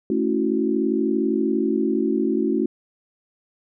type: chord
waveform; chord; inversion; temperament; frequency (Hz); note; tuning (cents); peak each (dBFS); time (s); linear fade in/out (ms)
sine; F# minor seventh; first; equal; 220 / 277.2 / 329.6 / 370; A3 / C#4 / E4 / F#4; 0 / 0 / 0 / 0; -24; 0.1-2.66; 2
effects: none